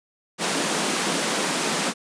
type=high-pass noise; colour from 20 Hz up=pink; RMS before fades=-24 dBFS; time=0.38-1.94 s; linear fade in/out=50 ms; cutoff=170 Hz; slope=48 dB/octave; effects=resampled to 22050 Hz